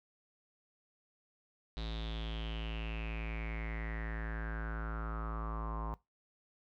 square tone with low-pass filter sweep, 55.2 Hz, A1, 6 cents sharp, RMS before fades -39 dBFS, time 1.77-5.94 s, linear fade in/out 0 ms, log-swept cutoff 3900 to 1000 Hz, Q 7.7, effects noise-tail reverb RT60 0.2 s tail -20 dB re dry

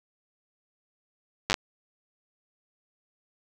slowing click train, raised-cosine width 0.2 ms, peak -6 dBFS, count 5, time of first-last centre 1.5-1.542 s, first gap 9 ms, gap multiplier 1.1, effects 7-bit

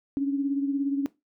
sine beating tone pair, 277.2 / 294.2 Hz, C#4 / D4, 0 / +3 cents, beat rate 17 Hz, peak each -24 / -32 dBFS, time 0.17-1.06 s, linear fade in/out 0 ms, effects noise-tail reverb RT60 0.2 s tail -18 dB re dry

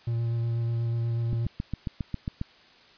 triangle tone with vibrato, 116.54 Hz, A#2, in tune, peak -23 dBFS, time 0.07-1.46 s, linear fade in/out 5 ms, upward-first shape square, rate 8.2 Hz, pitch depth 10 cents each way
click train, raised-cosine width 5 ms, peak -17 dBFS, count 9, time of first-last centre 1.33-2.414 s, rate 7.38 Hz
effects white hiss -55 dBFS RMS until 2.97 s + resampled to 11025 Hz

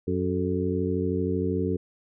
harmonic tone with a mistuned harmonic, 92.5 Hz, F#2, in tune, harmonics 1 / 2 / 3 / 4 / 5, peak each -30 / -30 / -30 / -30 / -30 dBFS, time 0.07-1.77 s, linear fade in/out 10 ms, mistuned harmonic 5, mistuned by -73 cents, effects none

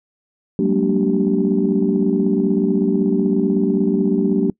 sine tone cluster, 186.4 / 202.5 / 231.7 / 290.8 / 386.3 Hz, F#3 / G#3 / A#3 / D4 / G4, +13 / -43 / -10 / -17 / -25 cents, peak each -20 dBFS, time 0.59-4.5 s, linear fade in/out 2 ms, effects noise-tail reverb RT60 0.1 s tail -24 dB re dry + tanh soft clip ceiling -5 dBFS

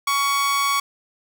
sawtooth tone with amplitude modulation, 1120 Hz, C#6, 18 cents sharp, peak -13 dBFS, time 0.07-0.8 s, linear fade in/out 5 ms, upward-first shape sine, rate 276 Hz, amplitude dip 35%, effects none

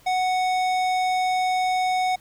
sine tone with tanh clipping, 740 Hz, F#5, in tune, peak -22 dBFS, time 0.06-2.16 s, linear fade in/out 10 ms, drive 17 dB, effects pink hiss -54 dBFS RMS until 2.2 s

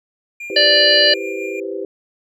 triangle tone with tremolo, 2400 Hz, D7, 37 cents sharp, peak -25 dBFS, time 0.4-1.6 s, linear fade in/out 5 ms, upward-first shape triangle, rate 6 Hz, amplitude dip 40%
sine chord, C major seventh, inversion first, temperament equal with one note detuned, 331.2 / 392 / 493.9 / 523.3 Hz, E4 / G4 / B4 / C5, +8 / 0 / 0 / 0 cents, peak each -30 / -25 / -30 / -31 dBFS, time 0.5-1.85 s, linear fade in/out 2 ms
harmonic tone, 587 Hz, D5, 1 cent flat, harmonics 1 / 3 / 5 / 7 / 8, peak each -16 / -16 / -16 / -16 / -16 dBFS, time 0.56-1.14 s, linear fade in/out 5 ms
effects none

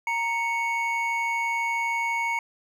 triangle tone pair together, 931.4 / 2217 Hz, A#5 / C#7, -2 / 0 cents, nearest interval octave + minor third, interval 1502 cents, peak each -25 dBFS, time 0.07-2.39 s, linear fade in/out 2 ms, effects none

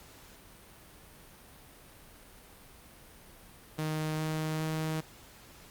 sawtooth tone with pitch steps, 155.56 / 156.64 / 157.73 Hz, D#3 / D#3 / D#3, 0 / +12 / +24 cents, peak -27 dBFS, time 3.78-5.01 s, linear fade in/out 10 ms, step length 410 ms, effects pink hiss -54 dBFS RMS until 5.7 s + Opus 48 kbps

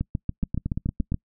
two click trains, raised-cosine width 5 ms, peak -14 / -13 dBFS, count 7 / 9, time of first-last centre 0.43-1.12 / 0.01-1.143 s, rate 8.69 / 7.06 Hz, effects noise-tail reverb RT60 0.1 s tail -26 dB re dry

